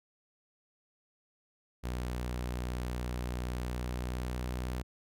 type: tone with pitch glide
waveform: sawtooth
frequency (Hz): 61.3 to 62.08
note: B1 to B1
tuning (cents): -12 to +10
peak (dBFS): -30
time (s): 1.83-4.83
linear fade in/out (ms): 20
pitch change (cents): +22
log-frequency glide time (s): 3.58-4.54
effects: none